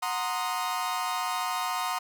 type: chord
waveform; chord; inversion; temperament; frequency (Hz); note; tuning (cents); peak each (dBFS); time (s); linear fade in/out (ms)
40% pulse; C half-diminished seventh; second; equal with one note detuned; 732.8 / 932.3 / 1046.5 / 1244.5; Gb5 / Bb5 / C6 / Eb6; -17 / 0 / 0 / 0; -33; 0.02-1.99; 10
effects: none